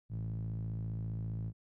sawtooth tone with band-pass filter, 55 Hz, A1, in tune, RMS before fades -38 dBFS, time 0.09-1.53 s, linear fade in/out 50 ms, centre 130 Hz, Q 7.9, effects none

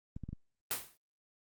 clicks, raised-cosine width 5 ms, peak -29 dBFS, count 4, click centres 0.165 / 0.237 / 0.29 / 0.33 s
white noise with exponential decay, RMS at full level -31 dBFS, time 0.71-0.97 s, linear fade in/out 1 ms, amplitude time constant 55 ms
effects Opus 24 kbps

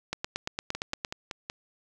two click trains, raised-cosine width 0.2 ms, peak -13 / -17 dBFS, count 9 / 5, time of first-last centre 0.13-1.048 / 0.75-1.499 s, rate 8.71 / 5.34 Hz, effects none

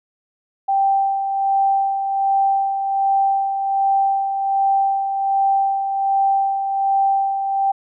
sine tone with tremolo, 784 Hz, G5, in tune, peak -13 dBFS, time 0.68-7.72 s, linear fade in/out 10 ms, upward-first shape sine, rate 1.3 Hz, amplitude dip 50%, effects none

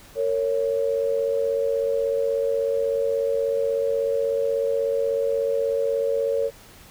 sine tone pair together, 458 / 554.4 Hz, A#4 / C#5, -31 / 0 cents, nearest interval minor third, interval 331 cents, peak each -23 dBFS, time 0.15-6.51 s, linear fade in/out 50 ms, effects pink hiss -48 dBFS RMS until 6.9 s

